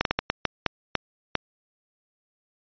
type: slowing click train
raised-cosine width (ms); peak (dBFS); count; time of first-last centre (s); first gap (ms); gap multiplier
0.3; -5; 9; 0.01-1.353; 42; 1.38
effects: resampled to 11025 Hz